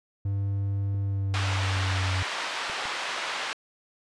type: tone with pitch glide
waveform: triangle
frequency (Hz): 99.3 to 93.19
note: G2 to F#2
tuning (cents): +23 to +13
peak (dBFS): -23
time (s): 0.25-2.23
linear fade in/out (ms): 5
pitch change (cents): -110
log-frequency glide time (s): 1.01-2.1
type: clicks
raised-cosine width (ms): 3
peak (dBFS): -32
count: 5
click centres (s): 0.945 / 1.769 / 1.915 / 2.698 / 2.855
type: band-pass noise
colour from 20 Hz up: pink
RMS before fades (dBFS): -32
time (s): 1.34-3.53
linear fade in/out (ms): 0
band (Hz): 870 to 4000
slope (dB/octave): 12
effects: resampled to 22050 Hz